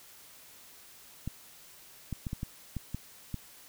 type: clicks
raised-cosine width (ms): 5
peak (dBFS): -22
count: 8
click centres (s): 1.276 / 2.127 / 2.268 / 2.331 / 2.431 / 2.767 / 2.946 / 3.343
effects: white hiss -54 dBFS RMS until 3.68 s